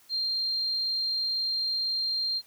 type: tone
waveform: sine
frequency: 4186 Hz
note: C8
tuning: in tune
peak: -26 dBFS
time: 0.09-2.42 s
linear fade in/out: 50 ms
effects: white hiss -59 dBFS RMS until 2.46 s